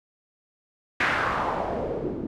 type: noise with low-pass filter sweep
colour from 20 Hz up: white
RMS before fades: -27 dBFS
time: 1-2.27 s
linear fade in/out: 5 ms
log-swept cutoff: 2000 to 280 Hz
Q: 2.5
effects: none